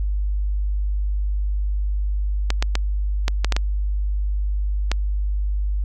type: clicks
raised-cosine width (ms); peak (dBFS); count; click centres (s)
0.2; -4; 8; 2.504 / 2.625 / 2.754 / 3.281 / 3.446 / 3.523 / 3.565 / 4.916
effects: added 50 Hz sine -19 dBFS peak until 5.84 s